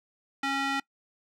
square tone with band-pass filter, 274.2 Hz, C#4, 19 cents flat, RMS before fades -29 dBFS, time 0.43-0.8 s, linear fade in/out 5 ms, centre 1900 Hz, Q 0.95, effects noise-tail reverb RT60 0.1 s tail -24 dB re dry

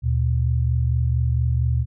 sine tone pair together, 75.64 / 120 Hz, D#2 / B2, -48 / -49 cents, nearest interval minor sixth, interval 799 cents, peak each -20 dBFS, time 0.02-1.86 s, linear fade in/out 50 ms, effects none

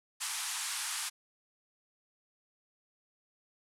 white band-pass noise, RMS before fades -37 dBFS, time 0.2-1.1 s, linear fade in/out 20 ms, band 830 to 11000 Hz, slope 48 dB/octave, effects none

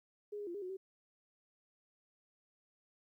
sine tone with pitch steps, 414.8 / 411.2 / 345.8 / 406.7 / 366.4 / 382.9 Hz, G#4 / G#4 / F4 / G#4 / F#4 / G4, -2 / -17 / -17 / -36 / -17 / -41 cents, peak -40 dBFS, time 0.32-0.77 s, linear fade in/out 10 ms, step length 75 ms, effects 13-bit

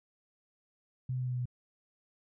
sine tone with pitch steps, 128.3 / 127.34 / 126.39 / 125.44 / 124.5 / 123.57 Hz, C3 / C3 / B2 / B2 / B2 / B2, -34 / -47 / +40 / +27 / +14 / +1 cents, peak -31 dBFS, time 1.09-1.456 s, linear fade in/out 5 ms, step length 61 ms, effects none

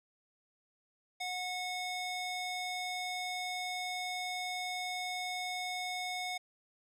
square tone with band-pass filter, 730 Hz, F#5, 24 cents flat, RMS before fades -38 dBFS, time 1.2-6.38 s, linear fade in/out 10 ms, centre 3400 Hz, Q 0.68, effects none

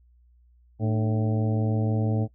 harmonic tone with a mistuned harmonic, 110 Hz, A2, in tune, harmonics 1 / 2 / 3 / 4 / 5 / 6 / 7, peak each -23 / -29 / -33 / -35 / -37 / -39 / -40 dBFS, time 0.79-2.28 s, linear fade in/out 50 ms, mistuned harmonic 3, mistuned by -130 cents, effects noise-tail reverb RT60 0.1 s tail -23 dB re dry + added 60 Hz sine -55 dBFS peak until 2.34 s

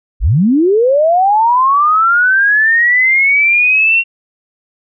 sine linear sweep, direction up, 32.7 to 2751 Hz, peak -7 dBFS, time 0.2-4.04 s, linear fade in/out 50 ms, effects none

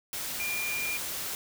sine tone in noise, 2400 Hz, D7, 37 cents sharp, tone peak -31 dBFS, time 0.4-0.97 s, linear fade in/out 0 ms, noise white, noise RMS -35 dBFS, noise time 0.13-1.35 s, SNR +1 dB, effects none

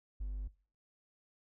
triangle tone with hard clipping, 49 Hz, G1, in tune, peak -36 dBFS, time 0.2-0.48 s, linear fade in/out 10 ms, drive 4 dB, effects noise-tail reverb RT60 0.4 s tail -21 dB re dry

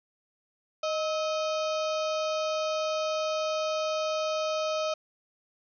harmonic tone with a mistuned harmonic, 622.3 Hz, D#5, in tune, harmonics 1 / 2 / 4 / 5 / 6 / 7 / 8 / 9 / 10, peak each -28 / -34 / -40 / -42 / -44 / -45 / -46 / -47 / -48 dBFS, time 0.83-4.94 s, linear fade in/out 5 ms, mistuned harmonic 2, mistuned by +60 cents, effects none

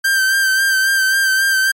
45% pulse tone with vibrato, 1568 Hz, G6, in tune, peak -12 dBFS, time 0.04-1.72 s, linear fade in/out 10 ms, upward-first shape sine, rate 3.7 Hz, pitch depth 31 cents each way, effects MP3 96 kbps

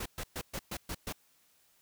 pink noise bursts, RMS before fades -38 dBFS, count 7, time 0-1.126 s, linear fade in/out 5 ms, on 58 ms, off 120 ms, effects white hiss -68 dBFS RMS until 1.81 s

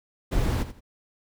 brown noise with echo, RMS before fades -24 dBFS, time 0.31-0.64 s, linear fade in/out 20 ms, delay 84 ms, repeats 2, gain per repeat -12 dB, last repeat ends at 0.808 s, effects none

